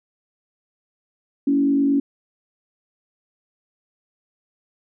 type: tone with frequency modulation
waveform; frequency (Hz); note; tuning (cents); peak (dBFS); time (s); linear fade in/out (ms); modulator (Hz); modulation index
sine; 280; C#4; +18; -15; 1.47-2; 5; 49.1; 0.54
effects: none